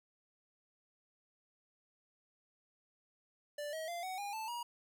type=tone with pitch steps; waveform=square; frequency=587.3 / 636.8 / 690.4 / 748.5 / 811.6 / 880 / 954.1 Hz; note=D5 / D#5 / F5 / F#5 / G#5 / A5 / A#5; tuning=0 / +40 / -20 / +20 / -40 / 0 / +40 cents; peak=-40 dBFS; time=3.58-4.63 s; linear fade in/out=5 ms; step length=150 ms; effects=none